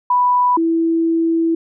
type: tone pair in turn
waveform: sine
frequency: 987.8 / 329.6 Hz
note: B5 / E4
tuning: 0 / 0 cents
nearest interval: octave + perfect fifth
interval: 1900 cents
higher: first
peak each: -11 / -13 dBFS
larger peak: first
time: 0.1-0.57 / 0.57-1.55 s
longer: second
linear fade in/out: 5 ms
effects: none